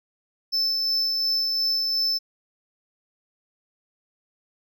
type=tone with tremolo; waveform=triangle; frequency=5274 Hz; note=E8; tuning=in tune; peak=-19 dBFS; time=0.52-2.19 s; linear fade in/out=20 ms; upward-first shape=sine; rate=2.8 Hz; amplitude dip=25%; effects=none